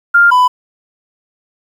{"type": "tone pair in turn", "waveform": ["sine", "triangle"], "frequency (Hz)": [1400, 998], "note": ["F6", "B5"], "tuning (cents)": [4, 18], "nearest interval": "tritone", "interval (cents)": 586, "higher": "first", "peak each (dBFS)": -4, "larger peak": "neither", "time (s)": [[0.14, 0.31], [0.31, 0.48]], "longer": "neither", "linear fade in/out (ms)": 10, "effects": ["7-bit"]}